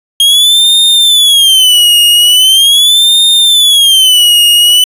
45% pulse tone with vibrato, 3232 Hz, G#7, 48 cents flat, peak -3 dBFS, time 0.2-4.84 s, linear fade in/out 2 ms, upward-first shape sine, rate 0.41 Hz, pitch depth 210 cents each way, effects resampled to 32000 Hz

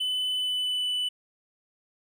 triangle tone with pitch glide, 3010 to 2984 Hz, F#7 to F#7, +29 to +14 cents, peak -24 dBFS, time 0-1.09 s, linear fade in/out 10 ms, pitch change -15 cents, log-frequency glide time 0.32-0.88 s, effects none

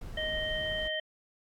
brown noise, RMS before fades -41 dBFS, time 0.01-0.88 s, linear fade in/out 5 ms
harmonic tone, 622.3 Hz, D#5, in tune, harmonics 1 / 3 / 5, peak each -35 / -35 / -35 dBFS, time 0.17-1 s, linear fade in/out 5 ms
effects AAC 64 kbps

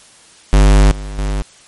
square tone with level steps, 50 Hz, G1, 35 cents sharp, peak -6 / -24 / -16 dBFS, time 0.53-1.42 s, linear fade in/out 0 ms, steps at 0.91 / 1.18 s, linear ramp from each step 5 ms, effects white hiss -44 dBFS RMS until 1.67 s + MP3 48 kbps

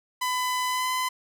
sawtooth tone with pitch glide, 1004 to 1016.3 Hz, B5 to B5, +28 to +49 cents, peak -21 dBFS, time 0.21-1.09 s, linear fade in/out 10 ms, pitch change +21 cents, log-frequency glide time 0.67-0.9 s, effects none

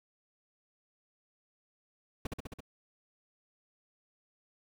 brown noise with echo, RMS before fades -34 dBFS, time 2.25-2.27 s, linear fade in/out 5 ms, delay 67 ms, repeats 5, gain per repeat -2 dB, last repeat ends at 2.605 s, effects none

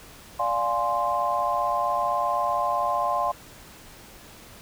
sine chord, D half-diminished seventh, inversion none, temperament equal with one note detuned, 587.3 / 702.9 / 830.6 / 1046.5 Hz, D5 / F5 / Ab5 / C6, 0 / +11 / 0 / 0 cents, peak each -30 / -27 / -30 / -25 dBFS, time 0.39-3.32 s, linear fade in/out 10 ms, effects pink hiss -47 dBFS RMS until 4.61 s

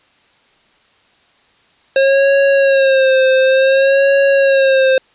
square tone with vibrato, 538 Hz, C5, 48 cents sharp, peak -9 dBFS, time 1.96-4.98 s, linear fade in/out 2 ms, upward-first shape sine, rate 0.56 Hz, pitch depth 47 cents each way, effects white hiss -53 dBFS RMS until 5.14 s + resampled to 8000 Hz

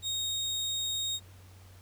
30% pulse tone, 3729 Hz, A#7, in tune, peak -28 dBFS, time 0.02-1.2 s, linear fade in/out 50 ms, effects added 93 Hz sine -51 dBFS peak until 1.81 s + pink hiss -59 dBFS RMS until 1.81 s

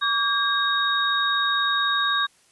sine tone cluster, 1145 / 1613 / 3756 Hz, D6 / G6 / A#7, -44 / +49 / +12 cents, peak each -24 dBFS, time 0.01-2.27 s, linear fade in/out 20 ms, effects white hiss -59 dBFS RMS until 2.51 s + resampled to 24000 Hz

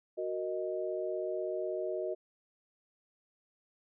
sine chord, D# minor, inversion first, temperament equal, 370 / 466.2 / 622.3 Hz, F#4 / A#4 / D#5, 0 / 0 / 0 cents, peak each -36 / -40 / -36 dBFS, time 0.17-2.15 s, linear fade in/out 20 ms, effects none

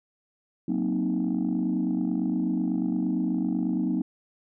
sine chord, C half-diminished seventh, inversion second, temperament equal, 185 / 233.1 / 261.6 / 311.1 Hz, Gb3 / Bb3 / C4 / Eb4, 0 / 0 / 0 / 0 cents, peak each -28 dBFS, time 0.68-4.02 s, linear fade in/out 5 ms, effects tanh soft clip ceiling -18 dBFS

